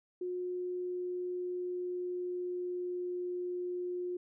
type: tone with pitch glide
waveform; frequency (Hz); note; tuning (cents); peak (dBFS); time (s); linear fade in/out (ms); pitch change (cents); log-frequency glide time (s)
sine; 360.7 to 357.6; F#4 to F4; -44 to +41; -34; 0.21-4.17; 5; -15; 0.42-3.19
effects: none